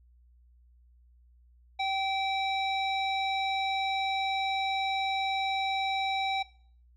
square tone with low-pass filter, 774 Hz, G5, 22 cents flat, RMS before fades -30 dBFS, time 1.79-6.43 s, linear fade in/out 10 ms, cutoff 3400 Hz, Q 4.8, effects noise-tail reverb RT60 0.5 s tail -19 dB re dry + added 60 Hz sine -57 dBFS peak until 6.96 s

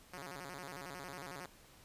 5% pulse tone with vibrato, 158.6 Hz, D#3, 33 cents sharp, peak -34 dBFS, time 0.13-1.46 s, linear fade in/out 2 ms, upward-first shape square, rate 11 Hz, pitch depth 230 cents each way, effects pink hiss -61 dBFS RMS until 1.84 s + resampled to 32000 Hz

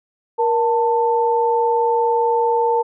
sine tone pair together, 470.8 / 888.8 Hz, A#4 / A5, +17 / +17 cents, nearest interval major seventh, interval 1100 cents, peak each -17 dBFS, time 0.38-2.83 s, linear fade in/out 20 ms, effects none

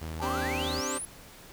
sawtooth tone, 79.9 Hz, D#2, 47 cents sharp, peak -31 dBFS, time 0.01-0.81 s, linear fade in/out 10 ms
sine exponential sweep, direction up, 830.6 to 11000 Hz, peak -34 dBFS, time 0.2-1.05 s, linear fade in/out 0 ms
15% pulse chord, C suspended second, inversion none, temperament equal, 261.6 / 293.7 / 392 Hz, C4 / D4 / G4, 0 / 0 / 0 cents, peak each -28 / -30 / -29 dBFS, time 0.21-0.99 s, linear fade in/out 20 ms
effects pink hiss -50 dBFS RMS until 1.52 s

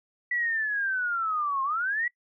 sine linear two-way sweep, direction down then up, 1966 to 1056 to 1966 Hz, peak -25 dBFS, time 0.31-2.08 s, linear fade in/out 5 ms, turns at 1.63 s, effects noise-tail reverb RT60 0.1 s tail -22 dB re dry

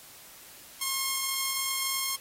5% pulse tone, 1073 Hz, C6, 43 cents sharp, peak -17 dBFS, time 0.81-2.16 s, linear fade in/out 5 ms, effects white hiss -50 dBFS RMS until 2.2 s + AAC 48 kbps

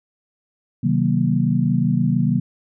sine chord, C half-diminished seventh, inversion none, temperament just, 130.81 / 156.98 / 188.37 / 235.5 Hz, C3 / Eb3 / Gb3 / Bb3, 0 / +16 / +31 / +18 cents, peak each -21 dBFS, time 0.83-2.4 s, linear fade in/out 10 ms, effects none

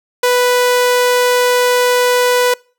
sawtooth tone, 493.9 Hz, B4, in tune, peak -6 dBFS, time 0.23-2.54 s, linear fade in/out 5 ms, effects noise-tail reverb RT60 0.4 s tail -26 dB re dry

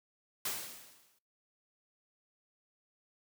white noise with exponential decay, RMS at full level -34 dBFS, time 0.45-1.19 s, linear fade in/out 5 ms, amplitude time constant 160 ms, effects noise-tail reverb RT60 0.4 s tail -25 dB re dry + high-pass 100 Hz 12 dB/octave

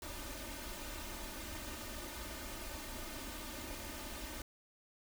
pink noise with comb filter, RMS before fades -45 dBFS, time 0.02-4.42 s, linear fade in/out 2 ms, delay 3.3 ms, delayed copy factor +0.95, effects none

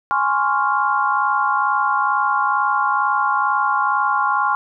sine chord, Db major seventh, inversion second, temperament equal, 830.6 / 1046.5 / 1108.7 / 1396.9 Hz, Ab5 / C6 / Db6 / F6, 0 / 0 / 0 / 0 cents, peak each -21 dBFS, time 0.11-4.55 s, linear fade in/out 0 ms, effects none

